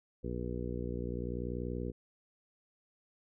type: harmonic tone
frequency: 60.5 Hz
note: B1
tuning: 35 cents flat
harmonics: 1 / 2 / 3 / 4 / 5 / 6 / 7 / 8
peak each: -40 / -42 / -43 / -43 / -47 / -44 / -45 / -45 dBFS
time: 0.23-1.92 s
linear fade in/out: 20 ms
effects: none